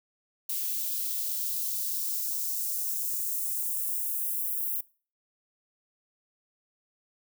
violet noise with high-pass filter sweep, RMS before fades -31 dBFS, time 0.49-4.81 s, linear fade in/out 5 ms, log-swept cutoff 2700 to 12000 Hz, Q 1.2, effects noise-tail reverb RT60 0.4 s tail -23 dB re dry

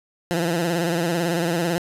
15% pulse tone with vibrato, 170 Hz, F3, 46 cents flat, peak -14 dBFS, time 0.31-1.78 s, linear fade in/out 0 ms, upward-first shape sine, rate 18 Hz, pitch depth 79 cents each way, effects resampled to 32000 Hz + 8-bit

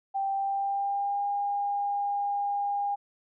sine tone with pitch glide, 784 to 809.3 Hz, G5 to G#5, 0 to -45 cents, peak -26 dBFS, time 0.14-2.96 s, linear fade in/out 20 ms, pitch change +55 cents, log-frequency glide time 0.32-1.25 s, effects none

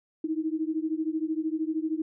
sine beating tone pair, 311.1 / 324.1 Hz, D#4 / E4, 0 / -29 cents, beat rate 13 Hz, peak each -29 / -30 dBFS, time 0.24-2.02 s, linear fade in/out 5 ms, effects none

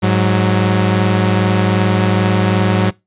sawtooth tone pair together, 103.83 / 185.11 Hz, G#2 / F#3, 0 / +1 cents, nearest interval minor seventh, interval 1001 cents, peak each -10 dBFS, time 0.02-2.91 s, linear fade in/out 20 ms, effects noise-tail reverb RT60 0.2 s tail -22 dB re dry + resampled to 8000 Hz

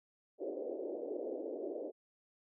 pink band-pass noise, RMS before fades -41 dBFS, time 0.38-1.92 s, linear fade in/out 50 ms, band 310 to 590 Hz, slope 48 dB/octave, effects none

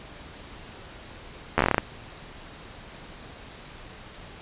slowing click train, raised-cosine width 0.5 ms, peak -4 dBFS, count 10, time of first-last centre 1.58-1.781 s, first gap 12 ms, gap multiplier 1.15, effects pink hiss -44 dBFS RMS until 4.41 s + resampled to 8000 Hz

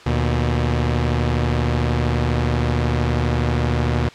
sawtooth tone pair together, 76 / 120.34 Hz, D#2 / B2, -40 / -44 cents, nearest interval minor sixth, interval 796 cents, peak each -16 dBFS, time 0.06-4.09 s, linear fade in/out 5 ms, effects white hiss -42 dBFS RMS until 4.14 s + low-pass 4000 Hz 12 dB/octave

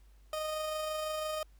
30% pulse tone with amplitude modulation, 619 Hz, D#5, 9 cents flat, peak -30 dBFS, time 0.33-1.43 s, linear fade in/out 2 ms, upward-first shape sine, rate 26 Hz, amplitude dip 25%, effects added 50 Hz sine -56 dBFS peak until 1.59 s + pink hiss -71 dBFS RMS until 1.59 s

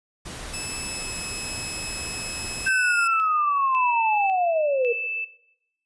pink noise, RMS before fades -36 dBFS, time 0.25-2.69 s, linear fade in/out 10 ms
5% pulse tone with pitch glide, 2610 to 2580 Hz, E7 to E7, -18 to -38 cents, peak -21 dBFS, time 0.53-3.08 s, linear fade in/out 10 ms, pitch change -20 cents, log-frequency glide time 0.85-1.17 s
sine tone with tremolo, 2636 Hz, E7, 1 cent flat, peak -27 dBFS, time 2.65-5.25 s, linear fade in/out 10 ms, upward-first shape square, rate 0.91 Hz, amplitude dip 75%
sine linear sweep, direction down, 1568 to 461.2 Hz, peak -19 dBFS, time 2.66-4.93 s, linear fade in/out 10 ms
effects noise-tail reverb RT60 0.8 s tail -17 dB re dry + resampled to 24000 Hz

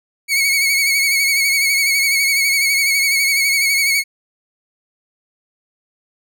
sawtooth tone with vibrato, 2217 Hz, C#7, in tune, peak -10 dBFS, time 0.28-4.04 s, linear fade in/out 50 ms, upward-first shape sine, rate 12 Hz, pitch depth 47 cents each way, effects none

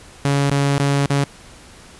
sawtooth tone with dropouts, 140.7 Hz, C#3, 26 cents sharp, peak -11 dBFS, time 0.25-1.24 s, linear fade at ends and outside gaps 0 ms, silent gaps 0.498-0.513 / 0.78-0.799 / 1.059-1.101 s, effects pink hiss -43 dBFS RMS until 1.99 s + resampled to 24000 Hz

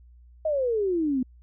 sine exponential sweep, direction down, 642 to 246.9 Hz, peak -22 dBFS, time 0.45-1.23 s, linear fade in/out 5 ms, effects added 60 Hz sine -49 dBFS peak until 1.42 s

